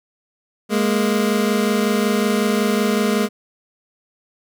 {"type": "tone pair together", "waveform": "25% pulse", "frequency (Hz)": [207.7, 233.1], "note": ["G#3", "A#3"], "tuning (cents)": [0, 0], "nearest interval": "major second", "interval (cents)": 200, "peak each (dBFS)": [-14, -17], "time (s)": [0.69, 3.29], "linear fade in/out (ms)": 50, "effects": []}